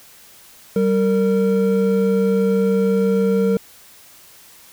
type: tone pair together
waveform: triangle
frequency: 193.24 / 459.6 Hz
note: G3 / A#4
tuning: -25 / -25 cents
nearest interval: octave + minor third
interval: 1500 cents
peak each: -15 dBFS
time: 0.76-3.57 s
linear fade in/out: 2 ms
effects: white hiss -46 dBFS RMS until 4.72 s